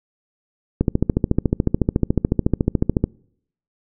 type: click train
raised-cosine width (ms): 3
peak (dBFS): -3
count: 32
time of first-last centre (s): 0.81-3.04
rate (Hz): 13.9
effects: noise-tail reverb RT60 0.7 s tail -26 dB re dry